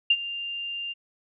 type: tone with ADSR envelope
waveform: sine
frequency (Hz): 2794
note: F7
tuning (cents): 0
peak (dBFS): -14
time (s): 0.1-0.94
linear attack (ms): 6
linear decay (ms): 50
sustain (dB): -16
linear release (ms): 26
effects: none